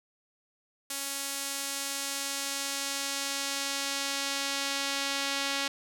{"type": "tone with band-pass filter sweep", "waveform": "sawtooth", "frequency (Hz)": 277.2, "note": "C#4", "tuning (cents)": 0, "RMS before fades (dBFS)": -33, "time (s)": [0.9, 5.68], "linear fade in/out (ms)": 5, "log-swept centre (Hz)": [9500, 4000], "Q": 0.83, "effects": []}